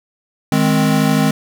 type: chord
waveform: square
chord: Ab major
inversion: second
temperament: equal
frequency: 155.56 / 207.7 / 261.6 Hz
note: Eb3 / Ab3 / C4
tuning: 0 / 0 / 0 cents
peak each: -17 dBFS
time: 0.52-1.31 s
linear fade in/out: 2 ms
effects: none